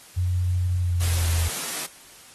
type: tone with pitch glide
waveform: sine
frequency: 90 to 83.49 Hz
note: F#2 to E2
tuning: -47 to +23 cents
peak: -20 dBFS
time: 0.16-1.49 s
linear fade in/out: 20 ms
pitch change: -130 cents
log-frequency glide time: 0.76-1.32 s
type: high-pass noise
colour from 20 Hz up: white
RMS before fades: -30 dBFS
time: 1-1.87 s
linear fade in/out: 20 ms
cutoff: 130 Hz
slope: 48 dB/octave
effects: white hiss -48 dBFS RMS until 2.34 s + AAC 32 kbps